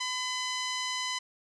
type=tone; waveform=10% pulse; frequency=1010 Hz; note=B5; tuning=39 cents sharp; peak=-22 dBFS; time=0-1.19 s; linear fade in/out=10 ms; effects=resampled to 24000 Hz